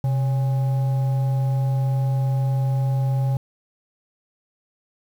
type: tone with frequency modulation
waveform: sine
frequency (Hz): 130.8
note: C3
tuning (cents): 0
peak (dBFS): -17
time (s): 0.04-3.37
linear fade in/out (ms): 2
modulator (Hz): 688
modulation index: 0.24
effects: tanh soft clip ceiling -14 dBFS + 8-bit